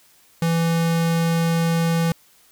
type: tone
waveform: square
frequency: 166.3 Hz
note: E3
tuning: 16 cents sharp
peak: -18 dBFS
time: 0.42-2.12 s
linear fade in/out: 2 ms
effects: white hiss -55 dBFS RMS until 2.51 s